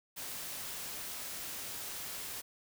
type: noise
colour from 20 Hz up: white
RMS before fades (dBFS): -42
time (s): 0.16-2.42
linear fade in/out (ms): 20
effects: none